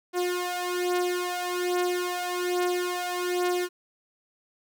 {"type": "beating tone pair", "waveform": "sawtooth", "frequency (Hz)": [357, 358.2], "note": ["F4", "F4"], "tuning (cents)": [38, 44], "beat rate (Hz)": 1.2, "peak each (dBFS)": [-24, -26], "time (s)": [0.13, 3.69], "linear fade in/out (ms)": 50, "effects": []}